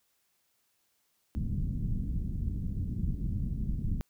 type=low-pass noise; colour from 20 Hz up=pink; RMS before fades=-32 dBFS; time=1.35-4.01 s; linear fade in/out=0 ms; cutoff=210 Hz; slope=24 dB/octave; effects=white hiss -74 dBFS RMS until 4.09 s